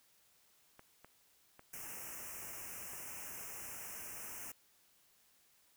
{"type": "clicks", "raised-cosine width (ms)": 0.5, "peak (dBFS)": -39, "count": 6, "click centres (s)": [0.794, 1.046, 1.594, 2.205, 2.448, 2.934]}
{"type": "band-stop noise", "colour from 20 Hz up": "white", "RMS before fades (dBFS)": -47, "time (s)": [1.73, 4.52], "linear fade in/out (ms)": 5, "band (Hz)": [2900, 5400], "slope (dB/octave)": 96}
{"effects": ["white hiss -70 dBFS RMS until 5.76 s"]}